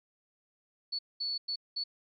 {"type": "tone bursts at uneven times", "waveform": "sine", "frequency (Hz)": 4435, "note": "C#8", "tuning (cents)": 0, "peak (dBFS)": -31, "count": 4, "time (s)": [[0.92, 0.99], [1.2, 1.38], [1.48, 1.56], [1.76, 1.84]], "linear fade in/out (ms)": 10, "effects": ["MP3 48 kbps"]}